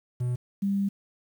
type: tone pair in turn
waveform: triangle / sine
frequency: 123.47 / 198.47 Hz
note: B2 / G3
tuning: 0 / +22 cents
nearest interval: minor sixth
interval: 822 cents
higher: second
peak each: -23 dBFS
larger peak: neither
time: 0.2-0.36 / 0.62-0.89 s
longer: second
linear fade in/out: 10 ms
effects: 9-bit